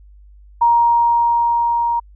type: tone with level ramp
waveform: sine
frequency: 940 Hz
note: A#5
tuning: 14 cents sharp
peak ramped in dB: -9 to -15 dBFS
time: 0.61-2 s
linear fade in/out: 10 ms
effects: added 50 Hz sine -41 dBFS peak until 2.15 s